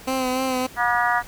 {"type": "tone with vibrato", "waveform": "15% pulse", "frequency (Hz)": 258.5, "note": "C4", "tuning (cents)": -21, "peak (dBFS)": -15, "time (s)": [0.07, 0.67], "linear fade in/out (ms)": 10, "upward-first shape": "sine", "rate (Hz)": 3.4, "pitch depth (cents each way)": 33}
{"type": "harmonic tone", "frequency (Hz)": 240.7, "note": "B3", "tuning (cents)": -44, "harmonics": [3, 4, 5, 6, 7, 8], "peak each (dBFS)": [-23, -24, -25, -26, -26, -27], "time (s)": [0.76, 1.23], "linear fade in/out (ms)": 50}
{"effects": ["pink hiss -43 dBFS RMS until 1.27 s"]}